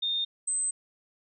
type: tone pair in turn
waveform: sine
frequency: 3648 / 8189 Hz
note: A#7 / C9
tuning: -38 / -38 cents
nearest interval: octave + major second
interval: 1400 cents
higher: second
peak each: -26 / -26 dBFS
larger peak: neither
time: 0.02-0.25 / 0.47-0.71 s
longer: second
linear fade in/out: 10 ms
effects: none